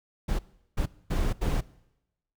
brown noise bursts at uneven times, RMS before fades -26 dBFS, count 4, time 0.28-0.39 / 0.77-0.86 / 1.1-1.33 / 1.41-1.61 s, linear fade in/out 10 ms, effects noise-tail reverb RT60 0.9 s tail -21 dB re dry

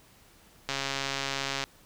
click train, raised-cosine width 0.2 ms, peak -13 dBFS, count 131, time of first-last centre 0.69-1.639 s, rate 137 Hz, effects pink hiss -58 dBFS RMS until 1.85 s

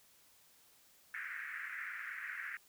pink band-pass noise, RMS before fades -44 dBFS, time 1.14-2.57 s, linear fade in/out 2 ms, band 1500 to 2100 Hz, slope 48 dB/octave, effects white hiss -66 dBFS RMS until 2.68 s

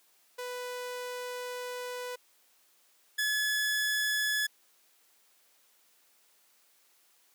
sawtooth tone pair in turn, 495.3 / 1706.9 Hz, B4 / G#6, +5 / +47 cents, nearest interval octave + major sixth, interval 2142 cents, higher second, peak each -32 / -24 dBFS, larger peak second, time 0.38-2.16 / 3.18-4.47 s, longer first, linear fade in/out 10 ms, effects white hiss -66 dBFS RMS until 7.34 s + high-pass 300 Hz 12 dB/octave

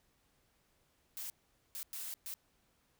blue noise bursts at uneven times, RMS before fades -43 dBFS, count 4, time 1.17-1.3 / 1.75-1.83 / 1.93-2.14 / 2.26-2.34 s, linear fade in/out 0 ms, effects pink hiss -74 dBFS RMS until 2.99 s

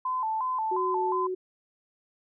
sine tone with vibrato, 948 Hz, A#5, 29 cents sharp, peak -26 dBFS, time 0.05-1.27 s, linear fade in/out 5 ms, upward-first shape square, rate 2.8 Hz, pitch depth 130 cents each way
sine tone, 370 Hz, F#4, in tune, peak -28 dBFS, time 0.71-1.35 s, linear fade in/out 10 ms
effects none

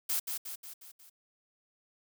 blue noise with echo, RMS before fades -31 dBFS, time 0.09-0.2 s, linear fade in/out 10 ms, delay 180 ms, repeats 5, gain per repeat -5 dB, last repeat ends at 1.1 s, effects none

